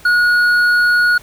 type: tone with hard clipping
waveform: triangle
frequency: 1450 Hz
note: F#6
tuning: 35 cents flat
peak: -11 dBFS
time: 0.05-1.18 s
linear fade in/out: 5 ms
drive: 8 dB
effects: pink hiss -42 dBFS RMS until 1.22 s